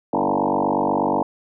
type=tone with frequency modulation; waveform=sine; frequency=587.3 Hz; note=D5; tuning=in tune; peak=-17 dBFS; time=0.13-1.23 s; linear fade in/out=5 ms; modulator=48.3 Hz; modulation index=7.7; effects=none